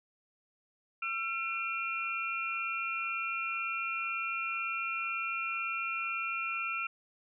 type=tone cluster; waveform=sine; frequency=1349 / 2397 / 2719 Hz; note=E6 / D7 / F7; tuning=+40 / +35 / -47 cents; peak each=-36 / -36 / -38 dBFS; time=1.02-6.87 s; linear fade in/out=5 ms; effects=none